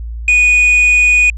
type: tone with quantisation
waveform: triangle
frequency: 2470 Hz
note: D#7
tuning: 13 cents flat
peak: -5 dBFS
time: 0.28-1.3 s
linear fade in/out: 2 ms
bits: 5
effects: added 57 Hz sine -21 dBFS peak until 1.37 s + resampled to 22050 Hz